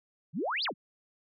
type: exponential two-way sweep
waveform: sine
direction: up then down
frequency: 131.1 to 5180 to 131.1 Hz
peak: -29 dBFS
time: 0.33-0.74 s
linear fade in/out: 50 ms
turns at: 0.64 s
effects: none